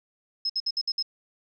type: tone bursts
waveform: sine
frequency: 5160 Hz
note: E8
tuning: 38 cents flat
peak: -24 dBFS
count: 6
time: 0.45-1.026 s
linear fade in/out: 5 ms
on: 46 ms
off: 60 ms
effects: none